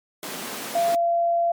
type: high-pass noise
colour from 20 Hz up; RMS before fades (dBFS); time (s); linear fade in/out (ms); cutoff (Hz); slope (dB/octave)
pink; -33; 0.23-0.95; 0; 200; 24
type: tone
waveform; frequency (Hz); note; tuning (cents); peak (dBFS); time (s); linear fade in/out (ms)
sine; 684; F5; -36; -18; 0.75-1.52; 5
effects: MP3 96 kbps